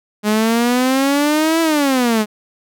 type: exponential two-way sweep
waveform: sawtooth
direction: up then down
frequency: 207.7 to 332.2 to 207.7 Hz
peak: -9 dBFS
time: 0.23-2.26 s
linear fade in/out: 50 ms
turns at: 1.61 s
effects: none